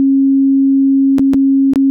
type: tone with dropouts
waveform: sine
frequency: 271.8 Hz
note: C#4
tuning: 34 cents flat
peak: -7 dBFS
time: 0-1.9 s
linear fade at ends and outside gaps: 0 ms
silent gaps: 1.184-1.194 / 1.335-1.343 / 1.735-1.758 s
effects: none